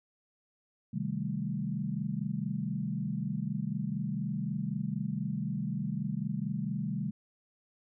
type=chord; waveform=sine; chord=A half-diminished seventh; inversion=first; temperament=equal; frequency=130.81 / 155.56 / 196 / 220 Hz; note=C3 / Eb3 / G3 / A3; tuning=0 / 0 / 0 / 0 cents; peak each=-38 / -36 / -35 / -38 dBFS; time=0.93-7.11 s; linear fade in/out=10 ms; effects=none